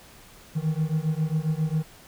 triangle beating tone pair, 153.3 / 160.7 Hz, D#3 / E3, -25 / -44 cents, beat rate 7.4 Hz, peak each -24 / -24 dBFS, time 0.55-1.84 s, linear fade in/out 20 ms, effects pink hiss -50 dBFS RMS until 2.07 s

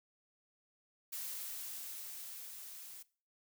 blue noise with level ramp, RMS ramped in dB -42 to -51 dBFS, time 1.12-3.03 s, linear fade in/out 10 ms, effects noise-tail reverb RT60 0.4 s tail -20 dB re dry

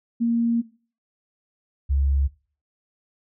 sine tone pair in turn, 233.1 / 69.15 Hz, A#3 / C#2, 0 / -4 cents, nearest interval octave + major sixth, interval 2104 cents, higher first, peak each -18 dBFS, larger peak neither, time 0.2-0.62 / 1.89-2.28 s, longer first, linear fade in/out 20 ms, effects noise-tail reverb RT60 0.4 s tail -19 dB re dry

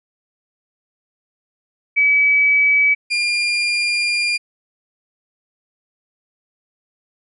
sine / 30% pulse tone pair in turn, 2286 / 2405 Hz, D7 / D7, -47 / +41 cents, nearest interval minor second, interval 88 cents, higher second, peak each -11 / -14 dBFS, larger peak first, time 1.96-2.95 / 3.1-4.38 s, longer second, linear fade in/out 20 ms, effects resampled to 24000 Hz

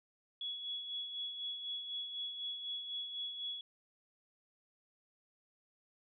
sine tone with tremolo, 3370 Hz, G#7, 25 cents sharp, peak -37 dBFS, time 0.41-3.61 s, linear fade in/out 2 ms, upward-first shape sine, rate 4 Hz, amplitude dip 50%, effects none

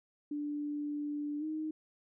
sine tone with pitch glide, 293.7 to 311.2 Hz, D4 to D#4, 0 to 0 cents, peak -34 dBFS, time 0.31-1.71 s, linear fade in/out 5 ms, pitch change +100 cents, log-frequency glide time 1.39-1.44 s, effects none

